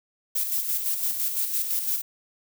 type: noise with tremolo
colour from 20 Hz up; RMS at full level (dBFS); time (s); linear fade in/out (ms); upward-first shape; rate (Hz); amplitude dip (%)
violet; -25; 0.35-2.02; 10; square; 5.9; 45
effects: none